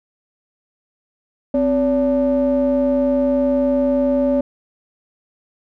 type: ring-modulated tone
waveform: triangle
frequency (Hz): 155.56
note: D#3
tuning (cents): 0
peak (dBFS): -9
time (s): 1.54-4.41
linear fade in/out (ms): 5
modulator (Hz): 415
effects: none